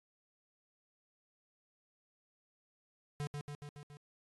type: tone with echo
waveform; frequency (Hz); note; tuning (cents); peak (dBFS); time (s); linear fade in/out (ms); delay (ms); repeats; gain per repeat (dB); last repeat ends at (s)
square; 145.8; D3; -12; -37; 3.2-3.27; 0; 140; 5; -3; 3.97
effects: AAC 32 kbps